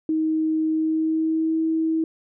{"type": "tone with pitch glide", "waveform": "sine", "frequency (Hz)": [315.5, 321.6], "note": ["D#4", "E4"], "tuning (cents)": [24, -43], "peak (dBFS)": -19, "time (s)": [0.09, 2.04], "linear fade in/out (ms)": 2, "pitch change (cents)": 33, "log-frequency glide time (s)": [0.7, 1.6], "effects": []}